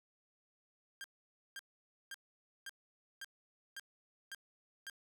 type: tone bursts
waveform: sawtooth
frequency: 1600 Hz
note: G6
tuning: 35 cents sharp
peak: -40 dBFS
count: 8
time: 1.01-4.898 s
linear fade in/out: 0 ms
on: 31 ms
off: 520 ms
effects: none